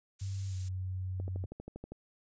violet noise, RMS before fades -43 dBFS, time 0.19-0.69 s, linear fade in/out 10 ms
sine tone with pitch glide, 97.1 to 93.04 Hz, G2 to F#2, -16 to +10 cents, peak -34 dBFS, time 0.21-1.46 s, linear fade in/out 10 ms, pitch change -74 cents, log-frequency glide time 0.48-0.55 s
click train, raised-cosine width 2 ms, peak -30 dBFS, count 10, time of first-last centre 1.2-1.92 s, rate 12.5 Hz
effects resampled to 16000 Hz

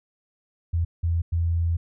sine tone bursts at uneven times, 84.2 Hz, E2, 37 cents sharp, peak -20 dBFS, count 3, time 0.73-0.85 / 1.03-1.22 / 1.32-1.77 s, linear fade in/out 10 ms, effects none

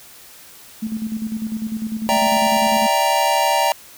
sine tone with tremolo, 220 Hz, A3, in tune, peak -20 dBFS, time 0.82-2.87 s, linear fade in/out 10 ms, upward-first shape square, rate 10 Hz, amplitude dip 60%
square chord, E half-diminished seventh, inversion third, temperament equal, 587.3 / 659.3 / 784 / 932.3 Hz, D5 / E5 / G5 / Bb5, 0 / 0 / 0 / 0 cents, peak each -23 / -24 / -21 / -19 dBFS, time 2.09-3.72 s, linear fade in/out 0 ms
effects white hiss -43 dBFS RMS until 3.97 s

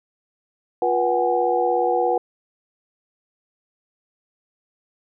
sine tone cluster, 354.2 / 486.3 / 748 / 825 Hz, F4 / B4 / F#5 / G#5, +24 / -27 / +19 / -12 cents, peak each -25 / -21 / -21 / -26 dBFS, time 0.82-2.18 s, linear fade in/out 2 ms, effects none

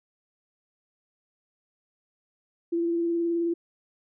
sine tone with vibrato, 338.6 Hz, E4, 46 cents sharp, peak -23 dBFS, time 2.72-3.54 s, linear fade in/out 10 ms, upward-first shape sine, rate 19 Hz, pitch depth 18 cents each way, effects none

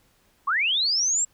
sine linear sweep, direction up, 1028 to 7690 Hz, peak -20 dBFS, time 0.47-1.25 s, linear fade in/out 10 ms, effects pink hiss -63 dBFS RMS until 1.33 s

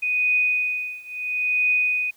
sine tone with tremolo, 2488 Hz, D#7, 1 cent flat, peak -16 dBFS, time 0.02-2.11 s, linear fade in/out 10 ms, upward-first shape triangle, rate 0.74 Hz, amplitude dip 95%, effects white hiss -58 dBFS RMS until 2.16 s

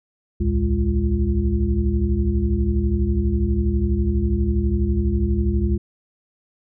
sine tone cluster, 61.5 / 73.7 / 112.6 / 203.6 / 346.5 Hz, B1 / D2 / A2 / G#3 / F4, -7 / +7 / +40 / -34 / -14 cents, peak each -23 / -20 / -28 / -24 / -27 dBFS, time 0.4-5.78 s, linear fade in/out 10 ms, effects none

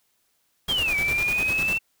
sine linear two-way sweep, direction down then up, 3300 to 2275 to 2697 Hz, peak -21 dBFS, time 0.68-1.79 s, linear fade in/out 20 ms, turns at 0.96 s
pink noise with tremolo, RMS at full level -32 dBFS, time 0.68-1.78 s, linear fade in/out 5 ms, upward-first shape square, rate 10 Hz, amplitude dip 55%
effects white hiss -69 dBFS RMS until 2 s

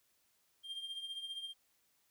triangle tone with tremolo, 3193 Hz, G7, 31 cents sharp, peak -37 dBFS, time 0.63-1.54 s, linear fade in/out 50 ms, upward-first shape triangle, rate 15 Hz, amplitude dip 70%, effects white hiss -75 dBFS RMS until 2.1 s

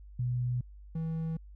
sine / triangle tone pair in turn, 123.47 / 161.74 Hz, B2 / E3, 0 / -33 cents, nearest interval perfect fourth, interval 467 cents, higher second, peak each -28 / -29 dBFS, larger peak first, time 0.19-0.61 / 0.95-1.37 s, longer neither, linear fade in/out 5 ms, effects added 50 Hz sine -47 dBFS peak until 1.55 s

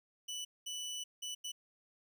25% pulse tone bursts at uneven times, 2973 Hz, F#7, 8 cents sharp, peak -36 dBFS, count 4, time 0.28-0.45 / 0.66-1.04 / 1.22-1.35 / 1.44-1.52 s, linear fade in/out 10 ms, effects none

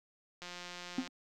click train, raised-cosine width 0.2 ms, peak -28 dBFS, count 117, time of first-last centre 0.42-1.075 s, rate 177 Hz
triangle tone with exponential decay, 258.9 Hz, C4, 18 cents flat, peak -25 dBFS, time 0.98-1.09 s, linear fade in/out 5 ms, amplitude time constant 22 ms
effects none

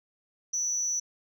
sine tone with amplitude modulation, 5930 Hz, F#8, 3 cents sharp, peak -22 dBFS, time 0.53-1 s, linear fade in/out 10 ms, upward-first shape sine, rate 263 Hz, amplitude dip 70%, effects tanh soft clip ceiling -22 dBFS

